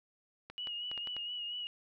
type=clicks; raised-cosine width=0.3 ms; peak=-29 dBFS; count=6; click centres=0.5 / 0.672 / 0.915 / 0.977 / 1.073 / 1.166 s
type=tone with vibrato; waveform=sine; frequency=2900 Hz; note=F#7; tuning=35 cents flat; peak=-37 dBFS; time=0.58-1.67 s; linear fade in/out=0 ms; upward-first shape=sine; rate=4.3 Hz; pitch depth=37 cents each way
effects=none